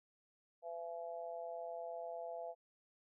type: harmonic tone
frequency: 168.6 Hz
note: E3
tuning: 39 cents sharp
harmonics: 3 / 4 / 5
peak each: -48 / -44 / -53 dBFS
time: 0.62-2.55 s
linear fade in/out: 50 ms
effects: none